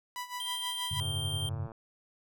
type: tone with tremolo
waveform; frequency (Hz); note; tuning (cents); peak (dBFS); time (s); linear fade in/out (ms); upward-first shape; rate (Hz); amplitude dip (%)
sawtooth; 987.8; B5; 0; -31; 0.16-1; 0; sine; 6.3; 80
type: tone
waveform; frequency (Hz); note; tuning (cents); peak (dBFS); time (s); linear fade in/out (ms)
square; 3166; G7; +17; -35; 0.4-1.49; 2
type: chord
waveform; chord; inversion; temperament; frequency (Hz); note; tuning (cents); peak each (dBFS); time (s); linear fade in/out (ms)
sine; F# suspended second; none; equal; 92.5 / 103.83 / 138.59; F#2 / G#2 / C#3; 0 / 0 / 0; -37; 0.91-1.67; 5
type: click train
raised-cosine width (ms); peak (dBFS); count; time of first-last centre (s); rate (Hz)
1; -33; 81; 1.01-1.718; 113
effects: none